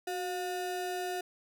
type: ring-modulated tone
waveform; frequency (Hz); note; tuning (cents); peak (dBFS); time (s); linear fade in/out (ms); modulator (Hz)
square; 541; C#5; -42; -31; 0.07-1.21; 5; 172
effects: none